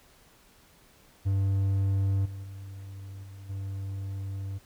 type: tone with level steps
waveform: triangle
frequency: 97.6 Hz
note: G2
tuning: 7 cents flat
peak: -21 / -34 / -37 / -40 / -30 dBFS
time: 1.25-4.59 s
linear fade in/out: 20 ms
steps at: 2.25 / 2.43 / 3.23 / 3.49 s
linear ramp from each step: 10 ms
effects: pink hiss -59 dBFS RMS until 4.65 s